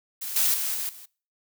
blue noise with level steps, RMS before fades -33 / -22 / -28 / -30 / -45 dBFS, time 0.21-1.06 s, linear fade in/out 10 ms, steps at 0.36 / 0.54 / 0.74 / 0.89 s, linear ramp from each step 2 ms, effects noise-tail reverb RT60 0.4 s tail -23 dB re dry

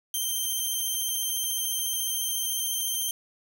5% pulse tone with vibrato, 3136 Hz, G7, in tune, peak -19 dBFS, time 0.14-3.11 s, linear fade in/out 2 ms, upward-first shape square, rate 14 Hz, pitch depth 10 cents each way, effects none

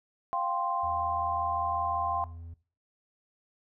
sine chord, F suspended second, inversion none, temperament equal, 698.5 / 784 / 1046.5 Hz, F5 / G5 / C6, 0 / 0 / 0 cents, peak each -33 / -33 / -30 dBFS, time 0.33-2.24 s, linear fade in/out 0 ms
triangle tone, 83.6 Hz, E2, 25 cents sharp, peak -39 dBFS, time 0.83-2.54 s, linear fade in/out 5 ms
effects noise-tail reverb RT60 0.4 s tail -19 dB re dry

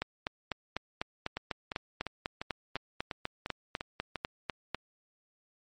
two click trains, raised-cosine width 0.3 ms, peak -19 / -16 dBFS, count 9 / 20, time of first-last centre 1.37-4.157 / 0.02-4.746 s, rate 2.87 / 4.02 Hz, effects MP3 48 kbps

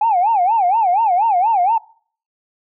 sine tone with vibrato, 805 Hz, G5, 46 cents sharp, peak -11 dBFS, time 0.01-1.78 s, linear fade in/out 5 ms, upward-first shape sine, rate 4.2 Hz, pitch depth 240 cents each way, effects noise-tail reverb RT60 0.5 s tail -22 dB re dry + tanh soft clip ceiling -7 dBFS

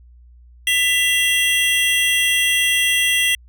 square tone cluster, 1991 / 2747 / 3264 Hz, B6 / F7 / G#7, +14 / -29 / -31 cents, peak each -20 dBFS, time 0.67-3.35 s, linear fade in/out 2 ms, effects added 60 Hz sine -43 dBFS peak until 3.48 s

